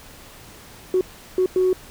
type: tone bursts at uneven times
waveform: sine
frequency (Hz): 370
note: F#4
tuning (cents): 0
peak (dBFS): -14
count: 3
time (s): 0.94-1.01 / 1.38-1.46 / 1.56-1.73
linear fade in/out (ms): 2
effects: tanh soft clip ceiling -11 dBFS + pink hiss -44 dBFS RMS until 1.9 s